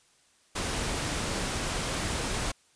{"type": "noise", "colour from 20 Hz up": "pink", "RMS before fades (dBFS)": -31, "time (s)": [0.55, 2.52], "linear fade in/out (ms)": 10, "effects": ["white hiss -64 dBFS RMS until 2.75 s", "resampled to 22050 Hz"]}